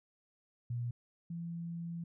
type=tone pair in turn; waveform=sine; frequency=120 / 169.02 Hz; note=B2 / E3; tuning=-49 / +44 cents; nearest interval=tritone; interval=593 cents; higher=second; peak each=-34 / -38 dBFS; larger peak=first; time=0.7-0.91 / 1.3-2.04 s; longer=second; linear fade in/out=5 ms; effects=none